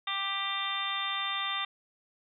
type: harmonic tone with a mistuned harmonic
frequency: 393.6 Hz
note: G4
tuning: 7 cents sharp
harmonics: 2 / 3 / 4 / 5 / 6 / 7 / 8 / 9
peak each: -42 / -35 / -46 / -38 / -42 / -42 / -41 / -34 dBFS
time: 0.07-1.65 s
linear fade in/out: 5 ms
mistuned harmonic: 9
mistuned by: +26 cents
effects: none